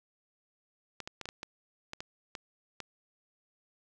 clicks, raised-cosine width 0.2 ms, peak -22 dBFS, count 10, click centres 1.003 / 1.075 / 1.213 / 1.256 / 1.289 / 1.431 / 1.934 / 2.005 / 2.352 / 2.803 s, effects none

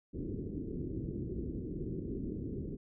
white low-pass noise, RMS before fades -39 dBFS, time 0.13-2.77 s, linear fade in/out 20 ms, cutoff 390 Hz, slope 48 dB/octave, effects none

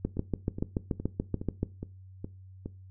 two click trains, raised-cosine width 3 ms, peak -23 / -15 dBFS, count 7 / 12, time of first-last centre 0.17-2.66 / 0.05-1.63 s, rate 2.41 / 6.96 Hz, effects noise-tail reverb RT60 0.3 s tail -19 dB re dry + added 94 Hz sine -47 dBFS peak until 2.9 s

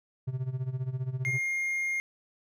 triangle tone with tremolo, 129.3 Hz, C3, 20 cents flat, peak -25 dBFS, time 0.27-1.39 s, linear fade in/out 10 ms, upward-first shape sine, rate 15 Hz, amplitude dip 80%
triangle tone, 2128 Hz, C7, 29 cents sharp, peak -26 dBFS, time 1.25-2 s, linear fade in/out 0 ms
effects none

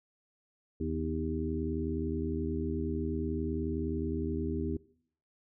harmonic tone with a mistuned harmonic, 79.5 Hz, D#2, 38 cents sharp, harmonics 1 / 2 / 3 / 4 / 5, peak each -36 / -40 / -36 / -37 / -38 dBFS, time 0.8-4.77 s, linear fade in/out 5 ms, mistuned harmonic 3, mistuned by +60 cents, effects noise-tail reverb RT60 0.6 s tail -20 dB re dry

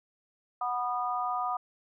harmonic tone, 245.5 Hz, B3, 10 cents flat, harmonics 3 / 4 / 5, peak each -32 / -35 / -32 dBFS, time 0.61-1.57 s, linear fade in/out 5 ms, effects none

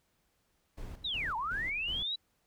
brown noise with tremolo, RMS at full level -43 dBFS, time 0.77-2.03 s, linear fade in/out 10 ms, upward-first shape square, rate 2.7 Hz, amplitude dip 70%
sine linear two-way sweep, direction down then up, 3976 to 841 to 3976 Hz, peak -32 dBFS, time 1.04-2.16 s, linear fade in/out 10 ms, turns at 1.36 s
effects pink hiss -75 dBFS RMS until 2.46 s

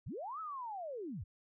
sine linear two-way sweep, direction up then down, 63.7 to 1321 to 63.7 Hz, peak -40 dBFS, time 0.06-1.24 s, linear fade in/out 10 ms, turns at 0.4 s, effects none

